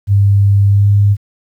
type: tone with pitch glide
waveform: sine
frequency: 100 to 101.57 Hz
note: G2 to G#2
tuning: +35 to -38 cents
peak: -6 dBFS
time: 0.07-1.17 s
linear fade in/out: 50 ms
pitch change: +27 cents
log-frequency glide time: 0.69-0.88 s
effects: 8-bit